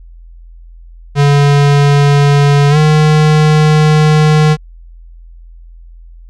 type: tone with pitch glide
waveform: square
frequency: 143 to 153.26 Hz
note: D3 to D#3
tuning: -46 to -26 cents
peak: -6 dBFS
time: 1.15-4.57 s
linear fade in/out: 50 ms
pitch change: +120 cents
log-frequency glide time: 2.7-2.77 s
effects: added 42 Hz sine -32 dBFS peak until 6.29 s + low-pass 6000 Hz 12 dB/octave